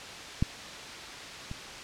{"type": "clicks", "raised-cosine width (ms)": 5, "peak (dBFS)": [-12, -25], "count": 2, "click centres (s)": [0.425, 1.514], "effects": ["white hiss -41 dBFS RMS until 1.83 s", "low-pass 5000 Hz 12 dB/octave"]}